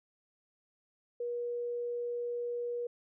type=tone; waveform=sine; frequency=480 Hz; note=B4; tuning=49 cents flat; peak=-33 dBFS; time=1.2-2.87 s; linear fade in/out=5 ms; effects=none